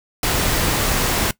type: noise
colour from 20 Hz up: pink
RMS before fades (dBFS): -19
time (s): 0.23-1.31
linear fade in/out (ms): 2
effects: noise-tail reverb RT60 0.1 s tail -19 dB re dry